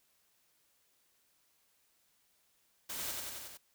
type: noise with echo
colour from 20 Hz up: white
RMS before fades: -41 dBFS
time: 2.89-3.12 s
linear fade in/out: 10 ms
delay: 91 ms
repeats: 5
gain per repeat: -2 dB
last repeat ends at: 3.575 s
effects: white hiss -73 dBFS RMS until 3.74 s